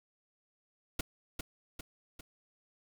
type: noise with echo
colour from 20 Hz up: pink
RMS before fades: -33 dBFS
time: 0.99-1.01 s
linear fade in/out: 5 ms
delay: 400 ms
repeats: 3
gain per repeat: -5 dB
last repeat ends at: 2.21 s
effects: none